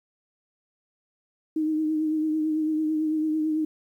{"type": "tone with vibrato", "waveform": "sine", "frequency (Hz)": 311.1, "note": "D#4", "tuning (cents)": 0, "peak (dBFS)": -22, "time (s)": [1.56, 3.65], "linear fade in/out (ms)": 5, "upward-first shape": "triangle", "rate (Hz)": 9, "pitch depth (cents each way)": 36, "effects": ["10-bit"]}